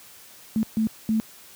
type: tone bursts at uneven times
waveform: sine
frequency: 220 Hz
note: A3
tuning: in tune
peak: -19 dBFS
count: 3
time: 0.56-0.63 / 0.77-0.87 / 1.09-1.2 s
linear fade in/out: 0 ms
effects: white hiss -48 dBFS RMS until 1.55 s + high-pass 60 Hz 12 dB/octave